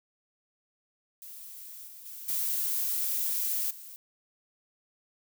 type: noise with level steps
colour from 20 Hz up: violet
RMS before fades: -45 / -48 / -43 / -30 / -46 dBFS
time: 1.22-3.96 s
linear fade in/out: 0 ms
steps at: 1.87 / 2.05 / 2.28 / 3.7 s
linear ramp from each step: 10 ms
effects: none